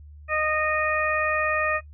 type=harmonic tone; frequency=617 Hz; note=D#5; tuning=15 cents flat; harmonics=1 / 2 / 3 / 4; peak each=-27 / -27 / -27 / -27 dBFS; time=0.28-1.81 s; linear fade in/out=50 ms; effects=noise-tail reverb RT60 0.1 s tail -17 dB re dry + added 74 Hz sine -42 dBFS peak until 1.93 s